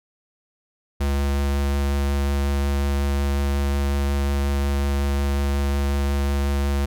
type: tone with vibrato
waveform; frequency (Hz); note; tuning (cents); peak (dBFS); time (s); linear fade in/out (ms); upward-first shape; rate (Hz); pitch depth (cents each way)
square; 70.1; C#2; +20; -20; 1-6.86; 10; triangle; 5.5; 11
effects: none